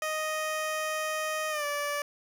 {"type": "tone with pitch glide", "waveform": "15% pulse", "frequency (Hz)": [622.3, 580.6], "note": ["D#5", "D5"], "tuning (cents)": [0, -20], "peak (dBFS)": -23, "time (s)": [0.02, 2.02], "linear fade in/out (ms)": 2, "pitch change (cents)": -120, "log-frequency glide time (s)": [1.5, 1.65], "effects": []}